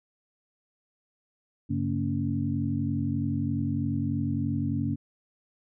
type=tone cluster; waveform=sine; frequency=98.5 / 141.7 / 230.5 / 282 Hz; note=G2 / C#3 / A#3 / C#4; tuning=+9 / +38 / -19 / +30 cents; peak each=-31 dBFS; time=1.69-4.96 s; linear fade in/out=20 ms; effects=none